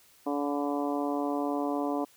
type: harmonic tone with a mistuned harmonic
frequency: 143.8 Hz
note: D3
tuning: 36 cents flat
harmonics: 2 / 3 / 4 / 5 / 6 / 7 / 8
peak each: -30 / -36 / -36 / -35 / -42 / -38 / -45 dBFS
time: 0.26-2.05 s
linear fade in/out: 10 ms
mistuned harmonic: 8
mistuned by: +20 cents
effects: white hiss -60 dBFS RMS until 2.16 s